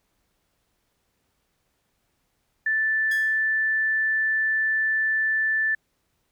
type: tone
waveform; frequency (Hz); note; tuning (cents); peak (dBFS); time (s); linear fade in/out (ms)
sine; 1760; A6; 0; -20; 2.66-5.75; 5
type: tone with exponential decay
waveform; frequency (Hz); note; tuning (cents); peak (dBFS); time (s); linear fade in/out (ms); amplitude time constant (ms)
sawtooth; 1661.2; G#6; 0; -27; 3.11-3.47; 5; 77
effects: pink hiss -72 dBFS RMS until 6.31 s